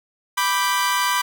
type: chord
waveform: sawtooth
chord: G major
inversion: first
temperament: equal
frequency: 987.8 / 1174.7 / 1568 Hz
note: B5 / D6 / G6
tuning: 0 / 0 / 0 cents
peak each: -17 / -20 / -22 dBFS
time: 0.37-1.22 s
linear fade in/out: 10 ms
effects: none